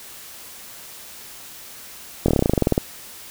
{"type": "slowing click train", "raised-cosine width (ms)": 2, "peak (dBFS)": -3, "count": 15, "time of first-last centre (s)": [2.26, 2.779], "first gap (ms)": 23, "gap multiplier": 1.07, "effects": ["white hiss -40 dBFS RMS until 3.3 s"]}